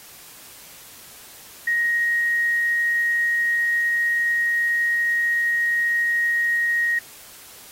sine tone, 1879 Hz, A#6, 13 cents sharp, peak -18 dBFS, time 1.67-6.99 s, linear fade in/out 5 ms, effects white hiss -44 dBFS RMS until 7.71 s + AAC 48 kbps

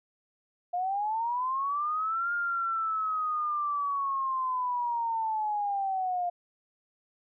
sine linear two-way sweep, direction up then down, 698.5 to 1415 to 698.5 Hz, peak -27 dBFS, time 0.73-6.3 s, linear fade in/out 10 ms, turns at 2.33 s, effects none

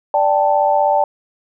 sine chord, D suspended fourth, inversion none, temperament equal, 587.3 / 784 / 880 Hz, D5 / G5 / A5, 0 / 0 / 0 cents, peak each -16 dBFS, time 0.14-1.04 s, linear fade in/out 2 ms, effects none

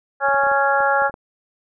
harmonic tone, 277.2 Hz, C#4, in tune, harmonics 2 / 3 / 4 / 5 / 6, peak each -21 / -19 / -26 / -20 / -23 dBFS, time 0.2-1.11 s, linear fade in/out 50 ms
clicks, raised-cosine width 1 ms, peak -22 dBFS, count 9, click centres 0.286 / 0.344 / 0.436 / 0.468 / 0.516 / 0.805 / 1.02 / 1.097 / 1.141 s
effects none

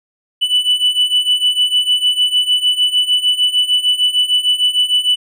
triangle beating tone pair, 2974 / 2980.6 Hz, F#7 / F#7, +8 / +12 cents, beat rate 6.6 Hz, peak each -15 / -12 dBFS, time 0.41-5.16 s, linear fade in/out 20 ms, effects none

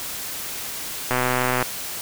click train, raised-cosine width 0.5 ms, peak -6 dBFS, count 66, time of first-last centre 1.11-1.626 s, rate 126 Hz, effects white hiss -31 dBFS RMS until 2.01 s

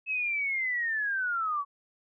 sine linear sweep, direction down, 2599 to 1108.7 Hz, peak -27 dBFS, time 0.06-1.65 s, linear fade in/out 50 ms, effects none

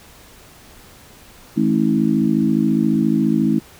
harmonic tone with a mistuned harmonic, 54.4 Hz, A1, 19 cents flat, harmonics 3 / 4 / 5 / 6, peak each -22 / -17 / -20 / -20 dBFS, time 1.56-3.6 s, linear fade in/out 20 ms, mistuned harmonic 6, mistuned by -21 cents, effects pink hiss -45 dBFS RMS until 3.79 s

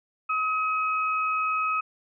sine tone pair together, 1271 / 2542 Hz, D#6 / D#7, +36 / +36 cents, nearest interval octave, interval 1200 cents, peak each -24 / -30 dBFS, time 0.29-1.81 s, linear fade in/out 10 ms, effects none

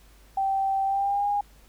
sine tone with pitch glide, 778 to 816.7 Hz, G5 to G#5, -13 to -29 cents, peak -22 dBFS, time 0.37-1.41 s, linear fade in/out 5 ms, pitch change +84 cents, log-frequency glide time 0.85-1.28 s, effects added 50 Hz sine -53 dBFS peak until 1.68 s + pink hiss -58 dBFS RMS until 1.68 s

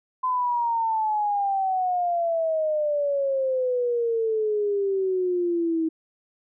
sine exponential sweep, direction down, 1026 to 319.1 Hz, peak -21 dBFS, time 0.23-5.89 s, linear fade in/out 10 ms, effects none

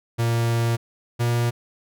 45% pulse tone pair in turn, 116.6 / 118.98 Hz, A#2 / A#2, +1 / +36 cents, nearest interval unison, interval 35 cents, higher second, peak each -19 dBFS, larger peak neither, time 0.18-0.77 / 1.19-1.51 s, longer first, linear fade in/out 20 ms, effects none

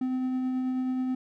triangle tone with tremolo, 256.7 Hz, C4, 33 cents flat, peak -23 dBFS, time 0.01-1.15 s, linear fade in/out 5 ms, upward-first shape triangle, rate 9.3 Hz, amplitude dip 25%, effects none

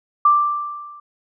sine tone with level ramp, 1177 Hz, D6, 3 cents sharp, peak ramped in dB -8 to -38 dBFS, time 0.25-1 s, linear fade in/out 5 ms, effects none

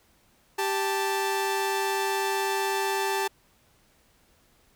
sawtooth tone pair together, 392 / 880 Hz, G4 / A5, 0 / 0 cents, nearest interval octave + major second, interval 1400 cents, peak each -24 dBFS, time 0.58-3.28 s, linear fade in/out 10 ms, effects pink hiss -63 dBFS RMS until 4.75 s

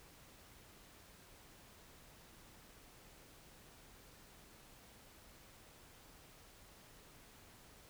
silence, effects pink hiss -61 dBFS RMS until 7.89 s

